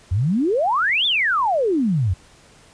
sine exponential two-way sweep, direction up then down, 83.1 to 3641 to 83.1 Hz, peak -16 dBFS, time 0.11-2.14 s, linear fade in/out 10 ms, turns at 1.06 s, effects pink hiss -50 dBFS RMS until 2.73 s + resampled to 22050 Hz

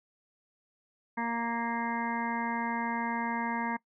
harmonic tone, 233.1 Hz, A#3, in tune, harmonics 1 / 2 / 3 / 4 / 5 / 7 / 8 / 9, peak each -34 / -45 / -43 / -33 / -43 / -40 / -44 / -41 dBFS, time 1.17-3.77 s, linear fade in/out 10 ms, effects noise-tail reverb RT60 0.1 s tail -22 dB re dry

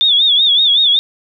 sine tone with vibrato, 3520 Hz, A7, in tune, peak -8 dBFS, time 0.01-0.99 s, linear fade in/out 0 ms, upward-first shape sine, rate 5.3 Hz, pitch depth 110 cents each way, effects none

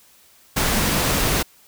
sine tone in noise, 207.7 Hz, G#3, in tune, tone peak -28 dBFS, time 0.73-0.98 s, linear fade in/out 10 ms, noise pink, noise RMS -20 dBFS, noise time 0.56-1.43 s, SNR -11 dB, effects white hiss -53 dBFS RMS until 1.67 s

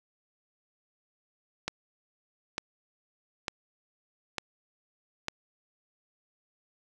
click train, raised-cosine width 0.2 ms, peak -13 dBFS, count 5, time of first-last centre 1.68-5.284 s, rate 1.11 Hz, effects none

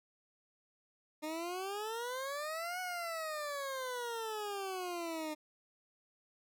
20% pulse exponential two-way sweep, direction up then down, 302.4 to 740 to 302.4 Hz, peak -33 dBFS, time 1.22-5.35 s, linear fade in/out 20 ms, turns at 2.8 s, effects none

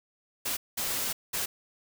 white noise bursts at uneven times, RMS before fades -31 dBFS, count 3, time 0.45-0.57 / 0.77-1.13 / 1.33-1.46 s, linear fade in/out 10 ms, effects none

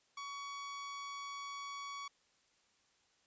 sawtooth tone, 1125 Hz, C#6, 25 cents sharp, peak -39 dBFS, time 0.17-2.08 s, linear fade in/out 5 ms, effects white hiss -73 dBFS RMS until 3.26 s + resampled to 16000 Hz

